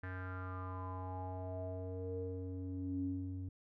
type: tone with low-pass filter sweep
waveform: square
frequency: 92.5 Hz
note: F#2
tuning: in tune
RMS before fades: -42 dBFS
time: 0.03-3.49 s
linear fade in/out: 5 ms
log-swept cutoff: 1700 to 210 Hz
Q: 6.6
effects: none